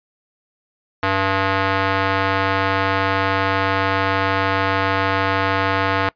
square tone with band-pass filter, 96.7 Hz, G2, 23 cents flat, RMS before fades -19 dBFS, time 1.03-6.09 s, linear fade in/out 0 ms, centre 1400 Hz, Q 0.93, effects noise-tail reverb RT60 0.1 s tail -22 dB re dry + resampled to 11025 Hz

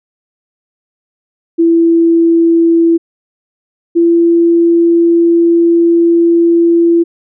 sine tone pair in turn, 333.4 / 338.2 Hz, E4 / E4, +20 / +44 cents, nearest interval unison, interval 24 cents, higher second, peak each -5 dBFS, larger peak neither, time 1.58-2.98 / 3.95-7.04 s, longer second, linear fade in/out 20 ms, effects none

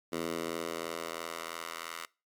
10% pulse tone with high-pass filter sweep, 83 Hz, E2, 12 cents sharp, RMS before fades -38 dBFS, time 0.12-2.06 s, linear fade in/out 10 ms, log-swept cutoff 280 to 1300 Hz, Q 1, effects noise-tail reverb RT60 0.3 s tail -23 dB re dry + MP3 96 kbps

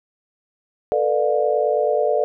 sine chord, B half-diminished seventh, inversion third, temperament just, 444.5 / 493.9 / 592.7 / 711.2 Hz, A4 / B4 / D5 / F5, +18 / 0 / +16 / +31 cents, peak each -21 / -23 / -20 / -24 dBFS, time 0.92-2.24 s, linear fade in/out 0 ms, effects none

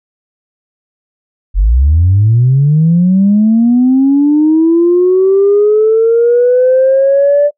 sine linear sweep, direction up, 42.36 to 587.3 Hz, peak -4 dBFS, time 1.54-7.51 s, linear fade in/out 50 ms, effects noise-tail reverb RT60 0.1 s tail -25 dB re dry + tanh soft clip ceiling -1 dBFS

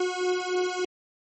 40% pulse beating tone pair, 362.1 / 365.5 Hz, F#4 / F#4, -37 / -21 cents, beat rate 3.4 Hz, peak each -27 dBFS, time 0-0.85 s, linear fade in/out 5 ms, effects MP3 32 kbps

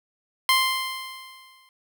15% pulse tone with exponential decay, 1046.5 Hz, C6, in tune, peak -9 dBFS, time 0.49-1.69 s, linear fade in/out 1 ms, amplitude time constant 260 ms, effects none

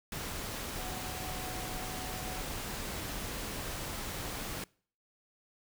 sine tone in noise, 740 Hz, F#5, in tune, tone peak -45 dBFS, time 0.78-2.41 s, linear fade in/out 2 ms, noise pink, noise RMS -39 dBFS, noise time 0.12-4.64 s, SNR -9 dB, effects noise-tail reverb RT60 0.5 s tail -25 dB re dry

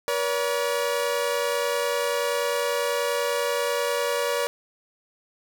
sawtooth tone pair together, 479.8 / 570 Hz, A#4 / C#5, +50 / +48 cents, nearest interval minor third, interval 298 cents, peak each -22 dBFS, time 0.08-4.47 s, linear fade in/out 0 ms, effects none

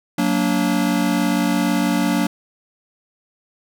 square chord, Gb augmented, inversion none, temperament just, 185 / 231.2 / 289.1 Hz, Gb3 / Bb3 / D4, 0 / -14 / -27 cents, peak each -22 / -22 / -21 dBFS, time 0.18-2.27 s, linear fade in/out 5 ms, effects none

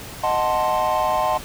triangle chord, D# diminished seventh, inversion none, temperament equal, 622.3 / 740 / 880 / 1046.5 Hz, D#5 / F#5 / A5 / C6, 0 / 0 / 0 / 0 cents, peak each -21 dBFS, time 0.23-1.38 s, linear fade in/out 10 ms, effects tanh soft clip ceiling -9 dBFS + pink hiss -36 dBFS RMS until 1.44 s

